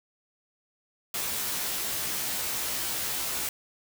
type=noise with comb filter; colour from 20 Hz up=white; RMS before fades=-31 dBFS; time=1.14-3.49 s; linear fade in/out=2 ms; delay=15 ms; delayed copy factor=+0.95; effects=none